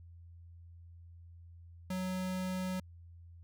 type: tone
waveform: square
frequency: 185 Hz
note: F#3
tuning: in tune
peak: -35 dBFS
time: 1.9-2.8 s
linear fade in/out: 5 ms
effects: added 85 Hz sine -51 dBFS peak until 3.43 s